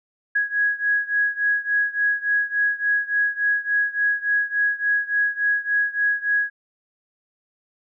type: beating tone pair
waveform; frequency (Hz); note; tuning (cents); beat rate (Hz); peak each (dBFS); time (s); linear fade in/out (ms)
sine; 1661.2 / 1664.7; G#6 / G#6; 0 / +4; 3.5; -21 / -23; 0.35-6.5; 10
effects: none